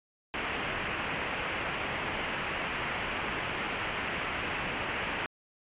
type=low-pass noise; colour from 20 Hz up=white; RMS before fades=-34 dBFS; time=0.34-5.26 s; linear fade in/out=0 ms; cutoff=2900 Hz; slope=48 dB/octave; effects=resampled to 8000 Hz